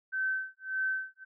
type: tone with tremolo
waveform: sine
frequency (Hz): 1538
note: G6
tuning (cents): -33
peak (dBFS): -27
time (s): 0.12-1.25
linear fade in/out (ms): 20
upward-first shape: sine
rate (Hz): 1.7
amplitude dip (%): 100
effects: none